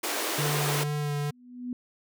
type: high-pass noise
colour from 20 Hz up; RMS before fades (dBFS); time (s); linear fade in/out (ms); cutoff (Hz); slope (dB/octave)
pink; -30; 0.03-0.84; 10; 280; 48
type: tone with vibrato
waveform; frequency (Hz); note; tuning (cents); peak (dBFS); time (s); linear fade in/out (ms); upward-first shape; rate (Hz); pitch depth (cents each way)
square; 146.83; D3; 0; -28; 0.38-1.31; 10; sine; 2.2; 17
type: tone with exponential growth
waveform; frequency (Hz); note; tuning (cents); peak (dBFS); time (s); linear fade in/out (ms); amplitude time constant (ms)
sine; 246.9; B3; 0; -28; 1.17-1.73; 2; 120
effects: none